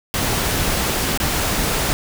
pink noise with dropouts, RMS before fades -20 dBFS, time 0.14-1.93 s, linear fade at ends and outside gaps 0 ms, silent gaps 1.175-1.201 s, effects none

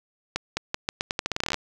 accelerating click train, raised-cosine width 0.2 ms, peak -8 dBFS, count 18, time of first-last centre 0.36-1.543 s, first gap 210 ms, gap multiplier 0.83, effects none

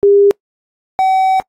sine / triangle tone pair in turn, 402.6 / 760 Hz, G4 / F#5, +46 / +46 cents, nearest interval major seventh, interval 1100 cents, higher second, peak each -5 / -7 dBFS, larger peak first, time 0.03-0.31 / 0.99-1.4 s, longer second, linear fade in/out 0 ms, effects noise-tail reverb RT60 0.1 s tail -26 dB re dry + AAC 48 kbps

